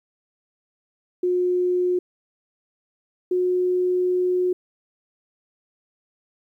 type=tone pair in turn; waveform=sine; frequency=360 / 362.9 Hz; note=F#4 / F#4; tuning=-47 / -34 cents; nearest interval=unison; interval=13 cents; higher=second; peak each=-18 dBFS; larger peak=neither; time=1.23-1.99 / 3.31-4.53 s; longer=second; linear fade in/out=5 ms; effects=10-bit